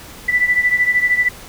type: beating tone pair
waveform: sine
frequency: 1975.5 / 1988.5 Hz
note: B6 / B6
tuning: 0 / +11 cents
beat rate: 13 Hz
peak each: -14 / -18 dBFS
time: 0.28-1.29 s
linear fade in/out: 10 ms
effects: pink hiss -37 dBFS RMS until 1.48 s